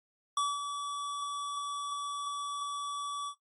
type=tone with ADSR envelope; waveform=square; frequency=1147 Hz; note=D6; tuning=41 cents flat; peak=-27 dBFS; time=0.37-3.35 s; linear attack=3 ms; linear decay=210 ms; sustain=-8 dB; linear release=75 ms; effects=noise-tail reverb RT60 0.1 s tail -18 dB re dry + AAC 32 kbps